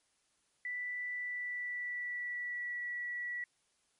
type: tone with pitch glide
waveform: sine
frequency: 1975.5 to 1942.7 Hz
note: B6 to B6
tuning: 0 to -29 cents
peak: -36 dBFS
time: 0.65-3.44 s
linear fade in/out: 2 ms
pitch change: -29 cents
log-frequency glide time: 1.13-2.83 s
effects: white hiss -75 dBFS RMS until 3.99 s + MP3 48 kbps